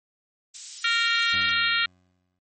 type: high-pass noise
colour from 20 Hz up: white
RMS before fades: -35 dBFS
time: 0.54-1.52 s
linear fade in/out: 10 ms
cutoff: 4700 Hz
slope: 12 dB/octave
type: harmonic tone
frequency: 463.4 Hz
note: A#4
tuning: 10 cents flat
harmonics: 3 / 4 / 5 / 6 / 7 / 8 / 9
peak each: -26 / -27 / -28 / -29 / -29 / -30 / -31 dBFS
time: 0.84-1.86 s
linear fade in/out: 5 ms
type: tone with exponential decay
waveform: 20% pulse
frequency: 91 Hz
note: F#2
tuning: 28 cents flat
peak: -32 dBFS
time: 1.33-2.39 s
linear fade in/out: 5 ms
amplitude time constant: 230 ms
effects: MP3 32 kbps